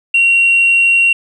sine tone, 2746 Hz, F7, 30 cents flat, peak -6 dBFS, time 0.14-1.13 s, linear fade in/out 5 ms, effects tanh soft clip ceiling -4 dBFS + 8-bit

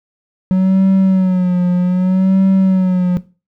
triangle tone with vibrato, 185 Hz, F#3, in tune, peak -7 dBFS, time 0.51-3.17 s, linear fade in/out 0 ms, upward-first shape sine, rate 0.64 Hz, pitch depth 63 cents each way, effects noise-tail reverb RT60 0.3 s tail -17 dB re dry

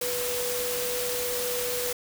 sine tone in noise, 491.7 Hz, B4, 8 cents flat, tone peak -30 dBFS, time 0.01-1.93 s, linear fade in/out 5 ms, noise white, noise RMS -31 dBFS, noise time 0.01-1.93 s, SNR -2 dB, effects none

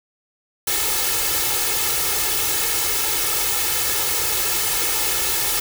white noise with comb filter, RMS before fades -21 dBFS, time 0.67-5.6 s, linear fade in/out 5 ms, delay 2.3 ms, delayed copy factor +1, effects none

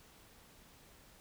silence, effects pink hiss -61 dBFS RMS until 1.2 s

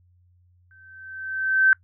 sine tone with exponential growth, 1546 Hz, G6, 24 cents flat, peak -11 dBFS, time 0.71-1.73 s, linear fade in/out 1 ms, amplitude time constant 220 ms, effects noise-tail reverb RT60 0.1 s tail -26 dB re dry + added 89 Hz sine -56 dBFS peak until 1.83 s

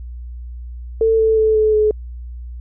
sine tone with pitch steps, 447.1 / 442 / 436.9 / 431.9 / 426.9 Hz, A4 / A4 / A4 / A4 / G#4, +28 / +8 / -12 / -32 / +48 cents, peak -11 dBFS, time 1.01-1.91 s, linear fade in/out 2 ms, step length 180 ms, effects added 60 Hz sine -28 dBFS peak until 2.6 s

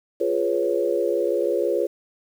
sine chord, C# dominant seventh, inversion first, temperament equal, 349.2 / 415.3 / 493.9 / 554.4 Hz, E#4 / G#4 / B4 / C#5, 0 / 0 / 0 / 0 cents, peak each -25 dBFS, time 0.2-1.87 s, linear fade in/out 10 ms, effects 8-bit

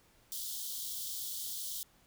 white high-pass noise, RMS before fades -40 dBFS, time 0.32-1.83 s, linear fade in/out 0 ms, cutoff 3100 Hz, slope 96 dB/octave, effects pink hiss -66 dBFS RMS until 2.06 s

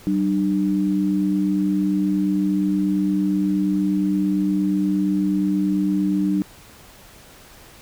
sine tone pair together, 191.44 / 300 Hz, G3 / D4, -41 / +37 cents, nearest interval minor sixth, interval 778 cents, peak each -20 dBFS, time 0.07-6.42 s, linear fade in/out 0 ms, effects pink hiss -46 dBFS RMS until 7.81 s

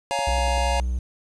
square chord, Bb minor seventh, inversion first, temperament just, 559.4 / 699.2 / 839.1 / 932.3 Hz, Db5 / F5 / Ab5 / Bb5, +16 / +2 / +18 / 0 cents, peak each -29 dBFS, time 0.11-0.8 s, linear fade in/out 0 ms
click train, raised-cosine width 2 ms, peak -26 dBFS, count 5, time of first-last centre 0.19-0.578 s, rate 10.3 Hz
triangle tone with vibrato, 61.74 Hz, B1, in tune, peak -20 dBFS, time 0.27-0.99 s, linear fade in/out 5 ms, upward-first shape sine, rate 18 Hz, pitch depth 64 cents each way
effects resampled to 22050 Hz + 9-bit

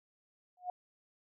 sine tone with exponential growth, 723 Hz, F#5, 40 cents flat, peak -31 dBFS, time 0.57-0.7 s, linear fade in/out 2 ms, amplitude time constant 28 ms, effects none

